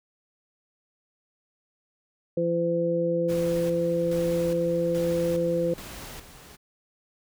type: harmonic tone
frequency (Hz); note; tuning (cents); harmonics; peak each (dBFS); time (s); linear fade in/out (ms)
170; F3; -46; 1 / 2 / 3; -29 / -29 / -24; 2.37-5.74; 5
type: noise with tremolo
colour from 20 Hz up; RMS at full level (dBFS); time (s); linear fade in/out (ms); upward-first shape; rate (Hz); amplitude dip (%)
pink; -40; 3.28-6.57; 20; square; 1.2; 60
effects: none